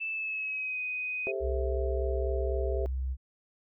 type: tone with pitch glide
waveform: sine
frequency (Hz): 2637 to 2501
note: E7 to D#7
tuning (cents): 0 to +8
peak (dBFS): -31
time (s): 0-1.32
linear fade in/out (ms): 20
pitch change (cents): -92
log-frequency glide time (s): 0.1-0.8
type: chord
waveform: sine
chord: A minor seventh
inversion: third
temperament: just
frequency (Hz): 396 / 440 / 528 / 660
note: G4 / A4 / C5 / E5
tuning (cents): +18 / 0 / +16 / +2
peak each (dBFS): -33 / -39 / -37 / -37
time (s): 1.27-2.86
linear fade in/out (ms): 0
type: tone with vibrato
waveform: sine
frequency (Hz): 65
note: C2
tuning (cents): -11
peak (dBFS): -29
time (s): 1.4-3.17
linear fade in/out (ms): 50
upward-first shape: triangle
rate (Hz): 19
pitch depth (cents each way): 20
effects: none